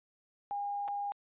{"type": "tone with dropouts", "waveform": "sine", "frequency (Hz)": 811, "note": "G#5", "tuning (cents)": -41, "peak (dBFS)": -33, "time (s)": [0.51, 1.12], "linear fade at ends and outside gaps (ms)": 0, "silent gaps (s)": [0.879, 0.884], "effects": ["resampled to 8000 Hz"]}